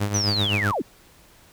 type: tone with tremolo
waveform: sawtooth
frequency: 102.4 Hz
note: G#2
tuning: 24 cents flat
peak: -16 dBFS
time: 0-0.72 s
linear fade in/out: 10 ms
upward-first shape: triangle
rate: 7.8 Hz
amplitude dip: 70%
type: linear sweep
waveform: sine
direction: down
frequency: 6110 to 184.4 Hz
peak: -22 dBFS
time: 0.14-0.82 s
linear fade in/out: 5 ms
effects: pink hiss -53 dBFS RMS until 1.52 s